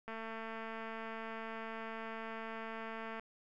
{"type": "click train", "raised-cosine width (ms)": 0.5, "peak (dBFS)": -30, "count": 699, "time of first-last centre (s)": [0.08, 3.196], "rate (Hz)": 224, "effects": []}